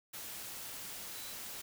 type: tone in noise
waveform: sine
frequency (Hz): 3972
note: B7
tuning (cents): +9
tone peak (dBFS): -52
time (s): 1.14-1.34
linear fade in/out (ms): 10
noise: white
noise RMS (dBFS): -45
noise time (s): 0.13-1.62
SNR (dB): -10
effects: none